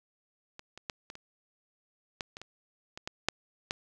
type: clicks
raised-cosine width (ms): 0.2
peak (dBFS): -27 / -28 / -17 / -25 / -28 / -17 / -25 / -26 / -24 / -18 / -8 / -14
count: 12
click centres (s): 0.594 / 0.776 / 0.898 / 1.101 / 1.154 / 2.208 / 2.369 / 2.416 / 2.975 / 3.075 / 3.286 / 3.709
effects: none